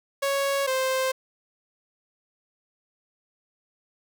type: tone pair in turn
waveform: sawtooth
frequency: 554.4 / 523 Hz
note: C#5 / C5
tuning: 0 / -1 cents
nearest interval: minor second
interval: 101 cents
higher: first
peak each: -19 dBFS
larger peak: neither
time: 0.22-0.67 / 0.67-1.12 s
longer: neither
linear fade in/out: 10 ms
effects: none